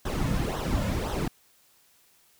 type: noise with flanger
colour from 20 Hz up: brown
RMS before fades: -28 dBFS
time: 0.05-1.28 s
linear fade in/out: 5 ms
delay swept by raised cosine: 0.42 to 2.62 ms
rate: 1.9 Hz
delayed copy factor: -0.7
effects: white hiss -62 dBFS RMS until 2.39 s